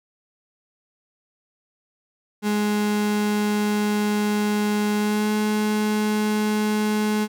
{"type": "tone with pitch glide", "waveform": "35% pulse", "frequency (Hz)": [208.9, 212.3], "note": ["G#3", "G#3"], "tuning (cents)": [10, 38], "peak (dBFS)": -18, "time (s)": [2.42, 7.28], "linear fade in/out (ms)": 50, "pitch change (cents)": 28, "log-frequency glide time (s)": [4.97, 5.32], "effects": []}